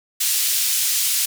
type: band-pass noise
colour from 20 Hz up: white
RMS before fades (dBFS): -20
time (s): 0.2-1.26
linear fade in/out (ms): 10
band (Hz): 3100 to 15000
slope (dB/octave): 12
effects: none